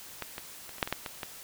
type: clicks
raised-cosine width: 0.3 ms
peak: -18 / -21 / -28 / -29 / -9 / -19 / -12 / -19 / -18 dBFS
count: 9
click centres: 0.223 / 0.381 / 0.693 / 0.783 / 0.828 / 0.875 / 0.926 / 1.062 / 1.232 s
effects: white hiss -47 dBFS RMS until 1.43 s